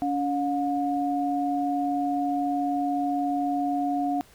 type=tone pair together; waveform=sine; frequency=283.7 / 717.6 Hz; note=C#4 / F5; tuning=+40 / +47 cents; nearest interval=octave + major third; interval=1607 cents; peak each=-26 dBFS; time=0.02-4.21 s; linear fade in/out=0 ms; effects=pink hiss -55 dBFS RMS until 4.34 s